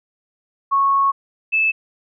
sine tone pair in turn, 1102 / 2621 Hz, C#6 / E7, -11 / -11 cents, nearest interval octave + minor third, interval 1500 cents, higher second, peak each -13 / -14 dBFS, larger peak first, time 0.71-1.12 / 1.52-1.72 s, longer first, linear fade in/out 20 ms, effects none

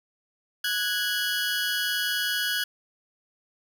20% pulse tone pair together, 1474.4 / 1655 Hz, F#6 / G#6, -7 / -6 cents, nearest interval major second, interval 201 cents, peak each -23 dBFS, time 0.64-2.64 s, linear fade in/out 5 ms, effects none

